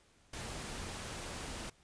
pink noise, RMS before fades -43 dBFS, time 0.33-1.7 s, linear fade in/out 5 ms, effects pink hiss -67 dBFS RMS until 1.83 s + resampled to 22050 Hz

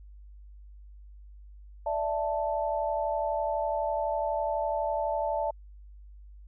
sine chord, D suspended second, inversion none, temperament equal, 587.3 / 659.3 / 880 Hz, D5 / E5 / A5, 0 / 0 / 0 cents, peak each -31 dBFS, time 1.86-5.51 s, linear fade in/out 5 ms, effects added 50 Hz sine -46 dBFS peak until 6.47 s

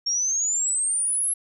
sine exponential sweep, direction up, 5500 to 11175 Hz, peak -21 dBFS, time 0.06-1.34 s, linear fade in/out 10 ms, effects none

